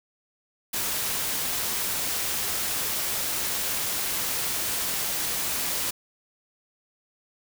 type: noise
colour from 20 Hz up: white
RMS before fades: -28 dBFS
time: 0.73-5.91 s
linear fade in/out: 10 ms
effects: none